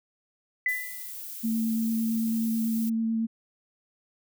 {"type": "tone with exponential decay", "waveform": "sine", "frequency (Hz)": 2000, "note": "B6", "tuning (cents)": 21, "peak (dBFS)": -21, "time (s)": [0.66, 1.12], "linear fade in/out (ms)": 2, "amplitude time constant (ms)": 100}
{"type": "noise", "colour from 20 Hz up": "violet", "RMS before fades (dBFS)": -39, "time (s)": [0.68, 2.9], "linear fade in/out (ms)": 10}
{"type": "tone with vibrato", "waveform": "sine", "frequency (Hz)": 225.1, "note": "A3", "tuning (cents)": 40, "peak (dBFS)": -24, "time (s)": [1.43, 3.27], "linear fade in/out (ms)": 20, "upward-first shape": "sine", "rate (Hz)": 9, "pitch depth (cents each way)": 12}
{"effects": []}